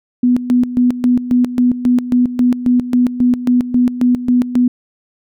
sine tone with tremolo, 246.9 Hz, B3, in tune, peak -8 dBFS, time 0.23-4.68 s, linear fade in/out 5 ms, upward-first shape square, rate 3.7 Hz, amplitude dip 75%, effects none

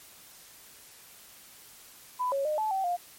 sine tone with pitch steps, 998 / 552 / 610 / 866 / 770 / 706 Hz, B5 / C#5 / D#5 / A5 / G5 / F5, +18 / -7 / -34 / -28 / -31 / +19 cents, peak -26 dBFS, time 2.19-2.97 s, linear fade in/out 20 ms, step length 130 ms, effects white hiss -52 dBFS RMS until 3.18 s + MP3 64 kbps

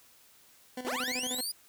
20% pulse tone with tremolo, 252 Hz, B3, 35 cents sharp, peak -30 dBFS, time 0.77-1.41 s, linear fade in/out 5 ms, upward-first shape square, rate 13 Hz, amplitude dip 65%
20% pulse linear sweep, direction up, 269.8 to 4978 Hz, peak -27 dBFS, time 0.86-1.52 s, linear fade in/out 10 ms
effects white hiss -60 dBFS RMS until 1.68 s

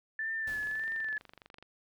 sine tone with vibrato, 1753 Hz, A6, 7 cents flat, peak -32 dBFS, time 0.19-1.18 s, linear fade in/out 2 ms, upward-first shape sine, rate 1.7 Hz, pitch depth 43 cents each way
pink noise with exponential decay, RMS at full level -47 dBFS, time 0.47-1.49 s, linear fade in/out 5 ms, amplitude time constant 220 ms
click train, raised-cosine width 0.3 ms, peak -34 dBFS, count 25, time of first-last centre 0.63-1.626 s, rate 24.1 Hz
effects none

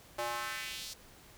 square tone with high-pass filter sweep, 118.7 Hz, A#2, 32 cents sharp, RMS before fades -39 dBFS, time 0.18-0.94 s, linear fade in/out 10 ms, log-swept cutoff 600 to 5200 Hz, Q 1.7, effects pink hiss -57 dBFS RMS until 1.37 s

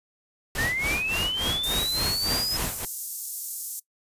pink noise with tremolo, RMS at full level -28 dBFS, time 0.55-2.85 s, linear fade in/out 2 ms, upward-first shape sine, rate 3.5 Hz, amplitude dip 85%
sine linear sweep, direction up, 1773 to 5130 Hz, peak -25 dBFS, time 0.58-2.57 s, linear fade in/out 5 ms
white high-pass noise, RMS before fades -32 dBFS, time 1.63-3.8 s, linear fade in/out 10 ms, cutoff 6500 Hz, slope 24 dB/octave
effects noise-tail reverb RT60 0.1 s tail -20 dB re dry + resampled to 32000 Hz

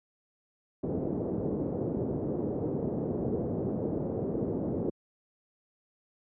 white low-pass noise, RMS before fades -31 dBFS, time 0.83-4.9 s, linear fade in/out 5 ms, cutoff 460 Hz, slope 24 dB/octave, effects high-pass 100 Hz 12 dB/octave

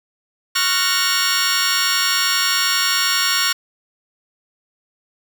15% pulse chord, Gb major seventh, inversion second, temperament just, 1110 / 1387.5 / 1480 / 1850 Hz, Db6 / F6 / Gb6 / Bb6, +2 / -12 / 0 / -14 cents, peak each -16 dBFS, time 0.55-3.53 s, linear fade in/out 10 ms, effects none

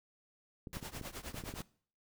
clicks, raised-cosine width 3 ms, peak -31 dBFS, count 8, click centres 0.672 / 0.769 / 0.828 / 1.013 / 1.344 / 1.438 / 1.539 / 1.606 s
pink noise with tremolo, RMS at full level -42 dBFS, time 0.73-1.62 s, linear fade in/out 0 ms, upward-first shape triangle, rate 9.6 Hz, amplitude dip 95%
effects noise-tail reverb RT60 0.5 s tail -21 dB re dry

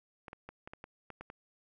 clicks, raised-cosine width 0.5 ms, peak -30 dBFS, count 9, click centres 0.282 / 0.331 / 0.49 / 0.675 / 0.735 / 0.841 / 1.103 / 1.21 / 1.301 s, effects none

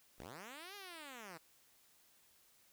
5% pulse linear two-way sweep, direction up then down, 37.53 to 415.3 to 154.1 Hz, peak -38 dBFS, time 0.18-1.38 s, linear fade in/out 10 ms, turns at 0.75 s, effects white hiss -69 dBFS RMS until 2.72 s

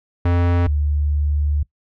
square / sine tone pair in turn, 87.31 / 73.42 Hz, F2 / D2, 0 / 0 cents, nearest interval minor third, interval 300 cents, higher first, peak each -15 / -16 dBFS, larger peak first, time 0.25-0.67 / 0.67-1.63 s, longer second, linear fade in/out 5 ms, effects noise-tail reverb RT60 0.1 s tail -21 dB re dry + low-pass 2000 Hz 12 dB/octave

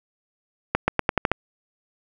accelerating click train, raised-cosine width 0.5 ms, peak -3 dBFS, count 7, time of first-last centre 0.75-1.316 s, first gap 130 ms, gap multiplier 0.87, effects none

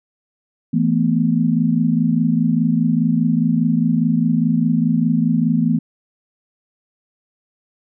sine chord, E suspended fourth, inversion none, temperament equal with one note detuned, 164.81 / 222 / 246.9 Hz, E3 / A3 / B3, 0 / +16 / 0 cents, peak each -18 dBFS, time 0.73-5.79 s, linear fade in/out 10 ms, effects none

